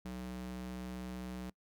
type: tone with high-pass filter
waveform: square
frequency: 62.3 Hz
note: B1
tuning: 16 cents sharp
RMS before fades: -43 dBFS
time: 0.05-1.5 s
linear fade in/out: 5 ms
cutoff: 130 Hz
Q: 7.9
effects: noise-tail reverb RT60 0.1 s tail -24 dB re dry